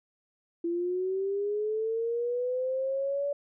sine linear sweep, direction up, 336.3 to 575 Hz, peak -27 dBFS, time 0.64-3.33 s, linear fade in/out 5 ms, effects none

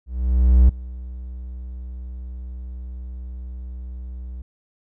triangle tone with ADSR envelope, 62.1 Hz, B1, 10 cents sharp, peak -6 dBFS, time 0.06-4.42 s, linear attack 630 ms, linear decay 4 ms, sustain -22 dB, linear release 3 ms, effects none

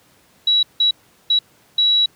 sine tone bursts at uneven times, 3900 Hz, B7, 23 cents flat, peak -12 dBFS, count 4, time 0.47-0.63 / 0.8-0.91 / 1.3-1.39 / 1.78-2.06 s, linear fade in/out 5 ms, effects pink hiss -54 dBFS RMS until 2.15 s + high-pass 100 Hz 12 dB/octave

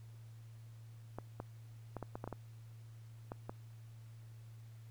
clicks, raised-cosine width 1 ms, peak -28 dBFS, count 10, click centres 1.186 / 1.401 / 1.967 / 2.027 / 2.155 / 2.241 / 2.276 / 2.327 / 3.319 / 3.495 s, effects added 113 Hz sine -51 dBFS peak until 4.9 s + pink hiss -69 dBFS RMS until 4.9 s

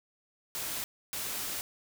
white noise bursts at uneven times, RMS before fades -36 dBFS, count 2, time 0.55-0.84 / 1.13-1.61 s, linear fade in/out 0 ms, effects none

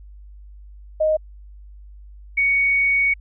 sine tone pair in turn, 622.3 / 2233 Hz, D#5 / C#7, 0 / +12 cents, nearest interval octave + minor seventh, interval 2212 cents, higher second, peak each -15 dBFS, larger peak neither, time 1-1.17 / 2.37-3.14 s, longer second, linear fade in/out 10 ms, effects added 50 Hz sine -39 dBFS peak until 3.2 s

